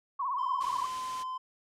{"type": "tone with vibrato", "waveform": "sine", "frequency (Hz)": 1046.5, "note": "C6", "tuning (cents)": 0, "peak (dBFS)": -29, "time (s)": [0.19, 0.86], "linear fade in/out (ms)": 10, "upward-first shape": "sine", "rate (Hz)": 17, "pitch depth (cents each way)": 130}
{"type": "tone with pitch glide", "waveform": "triangle", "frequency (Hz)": [1037, 1028.1], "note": ["C6", "C6"], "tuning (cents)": [-16, -31], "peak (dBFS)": -32, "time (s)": [0.38, 1.38], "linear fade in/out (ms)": 10, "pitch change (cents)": -15, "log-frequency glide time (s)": [0.55, 0.79]}
{"type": "noise", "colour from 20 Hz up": "white", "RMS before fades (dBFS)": -43, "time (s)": [0.6, 1.24], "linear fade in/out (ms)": 20}
{"effects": ["low-pass 7000 Hz 12 dB/octave"]}